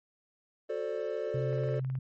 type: chord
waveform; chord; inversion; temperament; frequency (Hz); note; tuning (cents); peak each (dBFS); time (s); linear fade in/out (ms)
triangle; D dominant seventh; first; just; 367.1 / 440.5 / 528.6 / 587.3; F#4 / A4 / C5 / D5; -14 / +2 / +18 / 0; -38 / -33 / -36 / -35; 0.69-1.8; 10
type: tone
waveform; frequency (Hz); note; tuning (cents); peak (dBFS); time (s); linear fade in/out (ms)
sine; 130.81; C3; 0; -30; 1.34-1.99; 5
type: click train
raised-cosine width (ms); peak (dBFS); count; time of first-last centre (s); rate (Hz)
0.5; -35; 9; 1.53-1.953; 18.9
effects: MP3 32 kbps